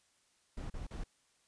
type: noise bursts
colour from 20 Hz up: brown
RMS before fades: -41 dBFS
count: 3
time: 0.57-1.038 s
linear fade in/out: 5 ms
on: 130 ms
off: 39 ms
effects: white hiss -72 dBFS RMS until 1.47 s + resampled to 22050 Hz